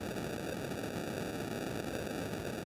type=noise with sample-and-hold; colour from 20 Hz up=blue; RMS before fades=-38 dBFS; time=0-2.64 s; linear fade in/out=10 ms; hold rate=1050 Hz; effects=high-pass 100 Hz 12 dB/octave + resampled to 32000 Hz